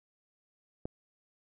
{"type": "click", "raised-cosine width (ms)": 2, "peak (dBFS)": -23, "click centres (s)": 0.855, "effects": []}